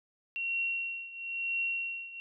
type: tone with tremolo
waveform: sine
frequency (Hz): 2737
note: F7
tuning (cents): -36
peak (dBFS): -28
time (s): 0.36-2.2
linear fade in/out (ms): 0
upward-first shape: triangle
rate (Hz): 1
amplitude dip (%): 85
effects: none